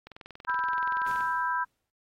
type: click train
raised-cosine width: 0.3 ms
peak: -28 dBFS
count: 25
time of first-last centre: 0.07-1.207 s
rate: 21.1 Hz
type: chord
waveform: sine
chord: E minor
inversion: second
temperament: just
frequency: 988.9 / 1318.5 / 1582.2 Hz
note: B5 / E6 / G6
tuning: +2 / 0 / +16 cents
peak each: -28 / -34 / -31 dBFS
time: 0.47-1.65 s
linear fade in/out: 20 ms
type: noise with exponential decay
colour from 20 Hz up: pink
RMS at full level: -46 dBFS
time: 1.07-1.9 s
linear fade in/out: 1 ms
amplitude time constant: 180 ms
effects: AAC 48 kbps